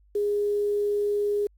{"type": "tone with quantisation", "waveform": "sine", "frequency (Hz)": 411.6, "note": "G#4", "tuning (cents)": -16, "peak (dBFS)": -22, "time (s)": [0.15, 1.47], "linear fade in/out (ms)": 5, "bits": 8, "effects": ["added 50 Hz sine -56 dBFS peak until 1.57 s", "AAC 64 kbps"]}